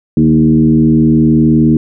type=tone with frequency modulation; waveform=sine; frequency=233.1 Hz; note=A#3; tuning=in tune; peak=-5 dBFS; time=0.17-1.77 s; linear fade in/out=2 ms; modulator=79.6 Hz; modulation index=1.2; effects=none